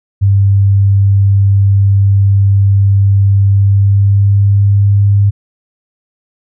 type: tone with pitch glide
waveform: sine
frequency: 99 to 100.85 Hz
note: G2 to G2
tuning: +18 to +50 cents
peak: -5 dBFS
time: 0.21-5.31 s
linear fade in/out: 20 ms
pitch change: +32 cents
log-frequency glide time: 3.45-5.03 s
effects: none